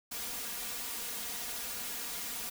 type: noise with comb filter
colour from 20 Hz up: white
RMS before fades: -39 dBFS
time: 0.11-2.5 s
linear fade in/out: 10 ms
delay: 4.2 ms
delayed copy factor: +0.8
effects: none